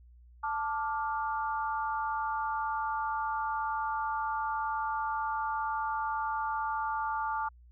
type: chord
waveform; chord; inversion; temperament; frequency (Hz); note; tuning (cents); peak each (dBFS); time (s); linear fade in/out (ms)
sine; D minor; second; just; 881 / 1174.7 / 1409.6; A5 / D6 / F6; +2 / 0 / +16; -32 / -35 / -38; 0.43-7.49; 10
effects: added 60 Hz sine -53 dBFS peak until 7.71 s